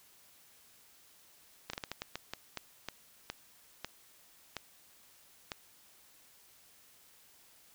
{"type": "slowing click train", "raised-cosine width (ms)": 0.2, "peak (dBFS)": -20, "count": 14, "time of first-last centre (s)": [1.7, 5.518], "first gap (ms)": 34, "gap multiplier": 1.32, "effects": ["white hiss -62 dBFS RMS until 7.74 s"]}